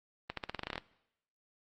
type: accelerating click train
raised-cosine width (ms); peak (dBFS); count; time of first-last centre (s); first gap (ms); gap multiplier
0.3; -20; 12; 0.3-0.779; 73; 0.89
effects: noise-tail reverb RT60 0.8 s tail -20 dB re dry + Opus 24 kbps